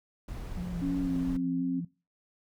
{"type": "noise", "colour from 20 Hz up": "brown", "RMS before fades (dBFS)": -39, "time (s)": [0.28, 1.37], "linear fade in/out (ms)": 5}
{"type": "tone with vibrato", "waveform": "sine", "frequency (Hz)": 174.8, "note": "F3", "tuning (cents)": 2, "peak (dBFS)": -33, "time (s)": [0.57, 1.85], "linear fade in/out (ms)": 5, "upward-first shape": "square", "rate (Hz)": 2.9, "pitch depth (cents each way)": 31}
{"type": "tone with pitch glide", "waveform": "sine", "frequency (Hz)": [277.2, 264.8], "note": ["C#4", "C4"], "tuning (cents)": [0, 21], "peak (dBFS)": -28, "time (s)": [0.81, 1.81], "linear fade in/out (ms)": 20, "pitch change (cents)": -79, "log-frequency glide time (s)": [0.99, 1.16]}
{"effects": ["noise-tail reverb RT60 0.3 s tail -21 dB re dry"]}